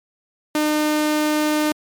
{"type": "tone", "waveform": "sawtooth", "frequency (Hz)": 303.3, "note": "D#4", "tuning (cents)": -44, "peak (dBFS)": -13, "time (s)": [0.55, 1.72], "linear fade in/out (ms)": 2, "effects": ["MP3 96 kbps"]}